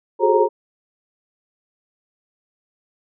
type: tone cluster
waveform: sine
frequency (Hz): 365.1 / 410.8 / 428.6 / 535 / 933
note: F#4 / G#4 / A4 / C5 / A#5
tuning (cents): -23 / -19 / -45 / +38 / +1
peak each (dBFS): -19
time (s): 0.19-0.49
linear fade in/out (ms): 50
effects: none